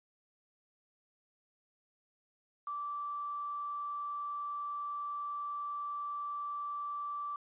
sine tone with quantisation, 1165 Hz, D6, 14 cents flat, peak -36 dBFS, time 2.67-7.36 s, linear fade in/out 2 ms, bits 9, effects resampled to 8000 Hz

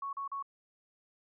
sine tone bursts, 1108.7 Hz, C#6, in tune, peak -35 dBFS, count 3, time 0.02-0.426 s, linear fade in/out 5 ms, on 110 ms, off 38 ms, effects none

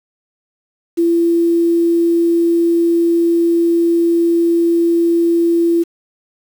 sine tone with quantisation, 338.3 Hz, E4, 45 cents sharp, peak -10 dBFS, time 0.97-5.84 s, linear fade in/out 20 ms, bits 6, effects none

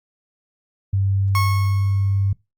sine tone with pitch glide, 97.7 to 98.38 Hz, G2 to G2, -5 to +7 cents, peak -16 dBFS, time 0.93-2.33 s, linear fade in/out 5 ms, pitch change +12 cents, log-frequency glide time 1.12-1.85 s
30% pulse tone with exponential decay, 1093 Hz, C#6, 25 cents flat, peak -16 dBFS, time 1.35-2.32 s, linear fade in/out 1 ms, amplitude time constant 210 ms
effects noise-tail reverb RT60 0.2 s tail -21 dB re dry + Opus 48 kbps

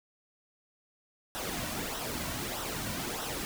pink noise with flanger, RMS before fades -36 dBFS, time 1.35-3.45 s, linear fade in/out 0 ms, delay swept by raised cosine 0.43 to 2.43 ms, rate 1.6 Hz, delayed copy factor -0.6, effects none

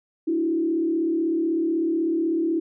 sine tone with frequency modulation, 329.6 Hz, E4, in tune, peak -20 dBFS, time 0.27-2.6 s, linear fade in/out 10 ms, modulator 36.1 Hz, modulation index 0.74, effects none

